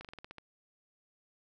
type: slowing click train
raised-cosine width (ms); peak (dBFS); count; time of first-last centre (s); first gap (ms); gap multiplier
0.3; -30; 8; 0.01-0.383; 37; 1.12
effects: none